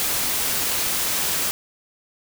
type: noise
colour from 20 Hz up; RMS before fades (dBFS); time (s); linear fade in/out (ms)
white; -23; 0-1.51; 0
effects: none